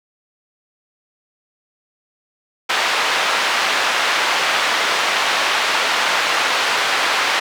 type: band-pass noise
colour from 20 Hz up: pink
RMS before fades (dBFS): -18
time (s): 2.69-7.4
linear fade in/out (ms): 10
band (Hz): 880 to 3800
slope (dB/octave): 12
effects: none